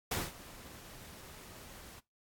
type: noise with ADSR envelope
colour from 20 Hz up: pink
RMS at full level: -33 dBFS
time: 0.11-2 s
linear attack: 6 ms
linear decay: 200 ms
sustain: -19 dB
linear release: 13 ms
effects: noise-tail reverb RT60 0.2 s tail -20 dB re dry + AAC 64 kbps